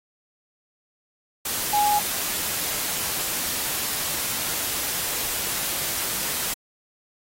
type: tone in noise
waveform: sine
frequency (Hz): 830.6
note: G#5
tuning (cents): 0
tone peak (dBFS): -18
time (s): 1.73-1.99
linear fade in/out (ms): 5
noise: white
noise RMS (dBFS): -27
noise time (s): 1.45-6.54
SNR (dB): +6
effects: AAC 48 kbps